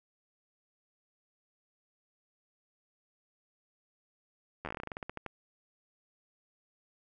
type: slowing click train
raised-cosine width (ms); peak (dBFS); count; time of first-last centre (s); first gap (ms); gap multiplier
0.5; -23; 17; 4.65-5.263; 11; 1.15
effects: none